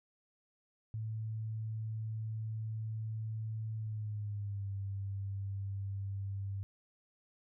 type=tone with pitch glide; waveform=sine; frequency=110 to 98.57 Hz; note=A2 to G2; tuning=0 to +10 cents; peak=-36 dBFS; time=0.94-6.63 s; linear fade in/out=0 ms; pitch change=-190 cents; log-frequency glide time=3.76-4.71 s; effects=none